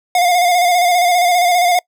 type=tone with vibrato; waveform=square; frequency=710 Hz; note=F5; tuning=28 cents sharp; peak=-11 dBFS; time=0.15-1.79 s; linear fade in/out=2 ms; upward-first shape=square; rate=15 Hz; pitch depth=35 cents each way; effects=noise-tail reverb RT60 0.1 s tail -25 dB re dry